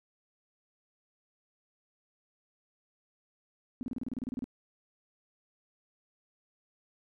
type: tone bursts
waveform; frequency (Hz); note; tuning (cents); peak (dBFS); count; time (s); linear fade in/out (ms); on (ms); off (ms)
sine; 251.9; B3; +34; -32; 13; 3.81-4.442; 0; 20; 31
effects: none